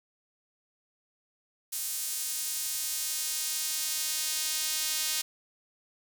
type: tone with high-pass filter sweep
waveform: sawtooth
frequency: 311.1 Hz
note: D#4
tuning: in tune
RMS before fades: -32 dBFS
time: 1.72-5.22 s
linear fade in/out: 10 ms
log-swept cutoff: 8100 to 4300 Hz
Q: 0.77
effects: none